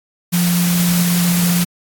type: tone in noise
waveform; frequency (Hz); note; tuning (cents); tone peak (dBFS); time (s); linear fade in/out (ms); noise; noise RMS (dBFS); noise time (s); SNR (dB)
sine; 174.61; F3; 0; -13; 0.32-1.65; 20; white; -21; 0.32-1.65; +5
effects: AAC 64 kbps